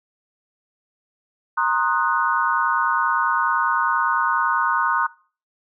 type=chord; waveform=sine; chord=C half-diminished seventh; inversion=third; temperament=equal with one note detuned; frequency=932.3 / 1062.3 / 1244.5 / 1480 Hz; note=Bb5 / C6 / Eb6 / Gb6; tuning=0 / +26 / 0 / 0 cents; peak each=-23 dBFS; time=1.57-5.07 s; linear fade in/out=10 ms; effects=noise-tail reverb RT60 0.4 s tail -22 dB re dry